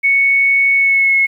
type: tone with pitch glide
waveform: sine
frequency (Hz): 2217 to 2179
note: C#7 to C#7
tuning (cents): 0 to -30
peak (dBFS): -9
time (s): 0.03-1.27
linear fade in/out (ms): 20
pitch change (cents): -30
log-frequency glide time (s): 0.75-1.15
effects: 8-bit